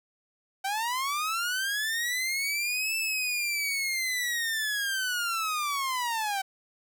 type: linear two-way sweep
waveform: sawtooth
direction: up then down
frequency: 761 to 2652 to 761 Hz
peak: -24 dBFS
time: 0.64-6.42 s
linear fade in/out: 10 ms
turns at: 2.96 s
effects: none